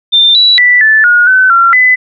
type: tone with pitch steps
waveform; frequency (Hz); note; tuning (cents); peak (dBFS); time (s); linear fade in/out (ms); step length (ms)
sine; 3587 / 3930 / 1971 / 1750 / 1441 / 1517 / 1369 / 2009; A7 / B7 / B6 / A6 / F#6 / F#6 / F6 / B6; +33 / -9 / -4 / -10 / -46 / +43 / -35 / +29; -3; 0.12-1.96; 20; 230
effects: none